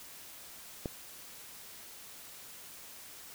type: click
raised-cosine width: 2 ms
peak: -21 dBFS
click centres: 0.858 s
effects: white hiss -50 dBFS RMS until 3.34 s